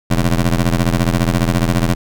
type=ring-modulated tone; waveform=20% pulse; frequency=85 Hz; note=F2; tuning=46 cents flat; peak=-5 dBFS; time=0.1-1.95 s; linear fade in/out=10 ms; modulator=49.8 Hz; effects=none